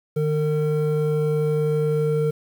triangle tone pair together, 152.01 / 455.8 Hz, D#3 / A#4, -40 / -39 cents, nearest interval octave + perfect fifth, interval 1901 cents, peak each -19 dBFS, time 0.16-2.31 s, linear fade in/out 10 ms, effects tanh soft clip ceiling -10 dBFS + 8-bit

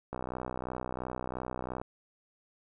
click train, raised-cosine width 1 ms, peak -22 dBFS, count 107, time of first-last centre 0.13-1.815 s, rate 62.9 Hz, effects none

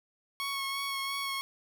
15% pulse tone with vibrato, 1102 Hz, C#6, 11 cents flat, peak -26 dBFS, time 0.4-1.41 s, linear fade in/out 0 ms, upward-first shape sine, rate 2.9 Hz, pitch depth 19 cents each way, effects none

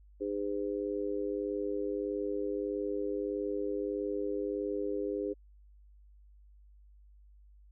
harmonic tone, 101.6 Hz, G#2, 38 cents flat, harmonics 3 / 4 / 5, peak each -37 / -34 / -38 dBFS, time 0.2-5.34 s, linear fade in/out 20 ms, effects added 50 Hz sine -55 dBFS peak until 7.71 s

